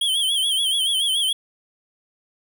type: tone with vibrato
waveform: square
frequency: 3209 Hz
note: G7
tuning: 40 cents sharp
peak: -19 dBFS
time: 0.01-1.33 s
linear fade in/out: 5 ms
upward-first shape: sine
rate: 7 Hz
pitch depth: 91 cents each way
effects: none